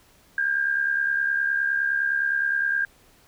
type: tone with amplitude modulation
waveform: sine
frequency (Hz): 1606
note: G6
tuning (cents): +41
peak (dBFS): -18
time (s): 0.38-2.85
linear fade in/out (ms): 2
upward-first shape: sine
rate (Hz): 69.7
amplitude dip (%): 60
effects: pink hiss -57 dBFS RMS until 3.27 s